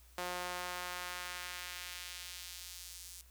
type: tone with high-pass filter sweep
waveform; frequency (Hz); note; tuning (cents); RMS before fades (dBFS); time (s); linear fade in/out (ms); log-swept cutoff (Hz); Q
sawtooth; 178.8; F3; +41; -44; 0.18-3.21; 0; 590 to 6700; 0.86
effects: added 60 Hz sine -59 dBFS peak until 3.3 s + white hiss -65 dBFS RMS until 3.3 s